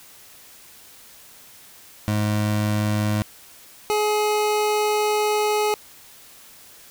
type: tone pair in turn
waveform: 25% pulse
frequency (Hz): 105.5 / 422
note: G#2 / G#4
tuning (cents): +28 / +28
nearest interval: 2 octaves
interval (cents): 2400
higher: second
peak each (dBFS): -16 / -15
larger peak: second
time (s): 2.08-3.22 / 3.9-5.74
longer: second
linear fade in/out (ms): 0
effects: white hiss -47 dBFS RMS until 6.9 s